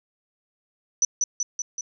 sine tone with echo, 5960 Hz, F#8, 12 cents sharp, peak -16 dBFS, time 1.02-1.05 s, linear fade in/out 2 ms, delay 190 ms, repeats 4, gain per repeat -3 dB, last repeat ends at 1.81 s, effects none

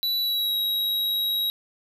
square tone with pitch glide, 3949 to 3837 Hz, B7 to A#7, -1 to +49 cents, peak -23 dBFS, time 0.03-1.5 s, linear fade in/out 0 ms, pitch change -50 cents, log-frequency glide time 0.2-0.57 s, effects none

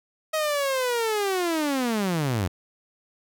sawtooth linear sweep, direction down, 635 to 83.2 Hz, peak -19 dBFS, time 0.33-2.48 s, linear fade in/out 10 ms, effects none

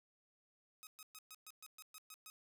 5% pulse tone bursts, 1266 Hz, D#6, 30 cents sharp, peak -40 dBFS, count 10, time 0.83-2.3 s, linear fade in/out 0 ms, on 39 ms, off 120 ms, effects none

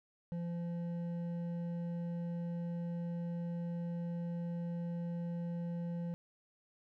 sine tone with hard clipping, 171.4 Hz, F3, 32 cents flat, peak -38 dBFS, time 0.32-6.14 s, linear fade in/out 0 ms, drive 7 dB, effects none

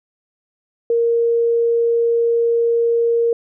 sine tone, 466.2 Hz, A#4, in tune, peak -13 dBFS, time 0.9-3.33 s, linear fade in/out 2 ms, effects none

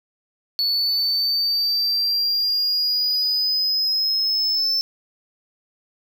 triangle exponential sweep, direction up, 4435 to 5300 Hz, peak -17 dBFS, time 0.59-4.81 s, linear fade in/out 0 ms, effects none

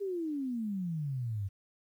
sine exponential sweep, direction down, 410 to 94.4 Hz, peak -32 dBFS, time 0-1.49 s, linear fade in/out 20 ms, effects 11-bit

